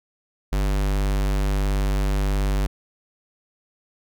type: tone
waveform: square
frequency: 49.27 Hz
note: G1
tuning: 10 cents sharp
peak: -20 dBFS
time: 0.52-2.67 s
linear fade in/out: 10 ms
effects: none